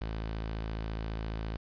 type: tone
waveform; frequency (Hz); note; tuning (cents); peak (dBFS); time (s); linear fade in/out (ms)
sawtooth; 54.6; A1; -13; -30; 0.01-1.57; 5
effects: resampled to 11025 Hz + 10-bit